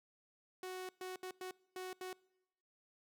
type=tone bursts at uneven times; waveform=sawtooth; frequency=370 Hz; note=F#4; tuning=in tune; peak=-39 dBFS; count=6; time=0.63-0.89 / 1.01-1.16 / 1.23-1.31 / 1.41-1.51 / 1.76-1.93 / 2.01-2.13 s; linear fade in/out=2 ms; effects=noise-tail reverb RT60 1.0 s tail -25 dB re dry